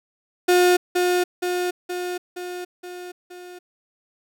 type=tone with echo; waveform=35% pulse; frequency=358.4 Hz; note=F4; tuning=45 cents sharp; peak=-12 dBFS; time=0.48-0.77 s; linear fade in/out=10 ms; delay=470 ms; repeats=6; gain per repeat=-4 dB; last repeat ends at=3.59 s; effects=none